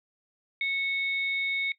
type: tone pair together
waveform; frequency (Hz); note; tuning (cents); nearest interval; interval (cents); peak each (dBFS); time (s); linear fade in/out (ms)
sine; 2207 / 3697; C#7 / A#7; -8 / -15; major sixth; 893; -26 / -35; 0.61-1.72; 2
effects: noise-tail reverb RT60 0.1 s tail -19 dB re dry